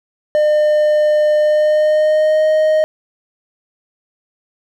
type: tone with pitch glide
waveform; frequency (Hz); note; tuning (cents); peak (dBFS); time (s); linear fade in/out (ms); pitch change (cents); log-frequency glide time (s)
triangle; 604 to 621.7; D5 to D#5; +48 to -2; -8; 0.35-2.84; 0; +50; 1.39-2.46
effects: none